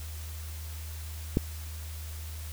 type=click; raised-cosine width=3 ms; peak=-10 dBFS; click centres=1.371 s; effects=added 78 Hz sine -37 dBFS peak until 2.52 s + white hiss -47 dBFS RMS until 2.52 s

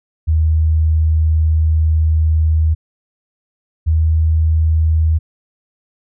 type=tone pair in turn; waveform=sine; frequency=79 / 79.6 Hz; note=D#2 / D#2; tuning=+27 / +40 cents; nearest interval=unison; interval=13 cents; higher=second; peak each=-10 dBFS; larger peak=neither; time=0.27-2.75 / 3.86-5.19 s; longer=first; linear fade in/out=20 ms; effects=none

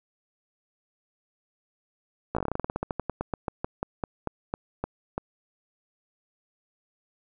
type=slowing click train; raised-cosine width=1 ms; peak=-14 dBFS; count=27; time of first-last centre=2.35-5.18 s; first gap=16 ms; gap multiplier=1.13; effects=none

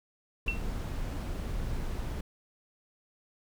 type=noise; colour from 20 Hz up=brown; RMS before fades=-34 dBFS; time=0.46-2.21 s; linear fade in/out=5 ms
type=tone with exponential decay; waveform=sine; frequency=2709 Hz; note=E7; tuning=47 cents sharp; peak=-25 dBFS; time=0.48-0.63 s; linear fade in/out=1 ms; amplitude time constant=31 ms
effects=none

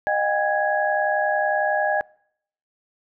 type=tone cluster; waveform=sine; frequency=616 / 734 / 805 / 1664 Hz; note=D#5 / F#5 / G5 / G#6; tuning=-17 / -14 / +46 / +3 cents; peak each=-23 / -28 / -24 / -24 dBFS; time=0.07-2.01 s; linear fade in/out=0 ms; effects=noise-tail reverb RT60 0.7 s tail -26 dB re dry

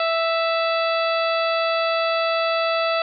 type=harmonic tone with a mistuned harmonic; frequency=659.3 Hz; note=E5; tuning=in tune; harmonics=1 / 2 / 3 / 4 / 5 / 6 / 7; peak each=-21 / -24 / -32 / -28 / -33 / -34 / -34 dBFS; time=0-3.02 s; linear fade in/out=2 ms; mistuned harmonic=5; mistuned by=+58 cents; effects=none

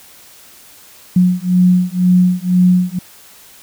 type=beating tone pair; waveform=sine; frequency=180 / 182 Hz; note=F#3 / F#3; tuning=-47 / -28 cents; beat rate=2 Hz; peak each=-12 dBFS; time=1.16-2.99 s; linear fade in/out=5 ms; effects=white hiss -42 dBFS RMS until 3.62 s

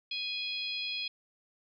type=harmonic tone; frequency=830.6 Hz; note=G#5; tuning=in tune; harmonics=3 / 4 / 5 / 6; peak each=-38 / -37 / -39 / -44 dBFS; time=0.11-1.08 s; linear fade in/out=5 ms; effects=none

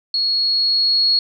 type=tone with level ramp; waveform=sine; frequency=4326 Hz; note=C#8; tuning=43 cents flat; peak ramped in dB=-16 to -12 dBFS; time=0.14-1.19 s; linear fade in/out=2 ms; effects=none

